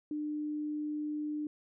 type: tone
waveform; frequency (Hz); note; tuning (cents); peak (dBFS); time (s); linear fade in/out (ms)
sine; 300; D4; +37; -33; 0.11-1.47; 2
effects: none